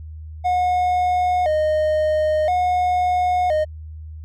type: tone with vibrato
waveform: triangle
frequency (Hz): 668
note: E5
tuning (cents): +23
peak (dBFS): -14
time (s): 0.44-3.65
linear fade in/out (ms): 20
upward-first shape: square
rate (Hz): 0.49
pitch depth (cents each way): 140
effects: added 78 Hz sine -32 dBFS peak until 4.24 s